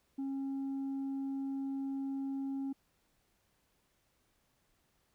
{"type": "tone", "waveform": "sine", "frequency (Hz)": 272.1, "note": "C#4", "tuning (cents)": -32, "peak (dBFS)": -32, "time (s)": [0.18, 2.73], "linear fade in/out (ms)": 10, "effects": ["tanh soft clip ceiling -34 dBFS", "pink hiss -75 dBFS RMS until 5.14 s"]}